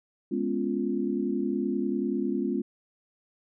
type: chord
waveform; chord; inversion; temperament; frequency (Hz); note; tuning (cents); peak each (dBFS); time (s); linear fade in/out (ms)
sine; C# dominant seventh; second; equal; 207.7 / 246.9 / 277.2 / 349.2; G#3 / B3 / C#4 / E#4; 0 / 0 / 0 / 0; -31; 0.31-2.62; 10
effects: none